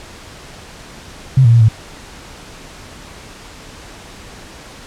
sine tone with pitch steps, 131.8 / 116.1 / 116.8 / 110.3 Hz, C3 / A#2 / A#2 / A2, +13 / -7 / +4 / +5 cents, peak -5 dBFS, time 1.37-1.686 s, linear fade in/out 5 ms, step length 79 ms, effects pink hiss -36 dBFS RMS until 4.86 s + low-pass 8000 Hz 12 dB/octave

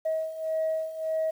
sine beating tone pair, 636 / 637.7 Hz, D#5 / D#5, +38 / +42 cents, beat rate 1.7 Hz, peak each -31 / -27 dBFS, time 0.05-1.31 s, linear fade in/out 10 ms, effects tanh soft clip ceiling -21 dBFS + 9-bit

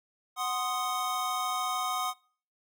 square chord, C diminished, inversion second, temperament equal, 740 / 1046.5 / 1244.5 Hz, Gb5 / C6 / Eb6, 0 / 0 / 0 cents, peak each -35 / -36 / -33 dBFS, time 0.36-2.14 s, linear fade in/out 50 ms, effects noise-tail reverb RT60 0.5 s tail -25 dB re dry

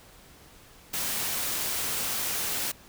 white noise, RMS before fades -30 dBFS, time 0.93-2.72 s, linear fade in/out 10 ms, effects pink hiss -53 dBFS RMS until 2.88 s

